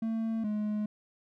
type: tone pair in turn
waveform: triangle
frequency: 224.4 / 211.1 Hz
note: A3 / G#3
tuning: +34 / +29 cents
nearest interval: minor second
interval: 105 cents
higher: first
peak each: -27 dBFS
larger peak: neither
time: 0.02-0.44 / 0.44-0.86 s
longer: neither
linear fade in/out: 5 ms
effects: none